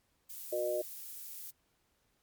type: noise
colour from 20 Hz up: violet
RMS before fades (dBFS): -45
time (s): 0.29-1.51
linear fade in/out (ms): 10
type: harmonic tone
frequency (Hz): 121.8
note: B2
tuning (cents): -24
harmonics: 3 / 4 / 5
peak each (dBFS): -37 / -40 / -32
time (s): 0.52-0.82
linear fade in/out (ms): 10
effects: pink hiss -75 dBFS RMS until 2.22 s + MP3 96 kbps